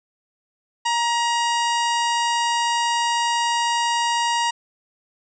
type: harmonic tone with a mistuned harmonic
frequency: 950 Hz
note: A#5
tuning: 33 cents sharp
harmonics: 1 / 2 / 3 / 4 / 5 / 6 / 7 / 8 / 9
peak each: -20 / -28 / -27 / -34 / -33 / -34 / -39 / -35 / -42 dBFS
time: 0.85-4.51 s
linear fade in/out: 10 ms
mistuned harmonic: 1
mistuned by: -22 cents
effects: none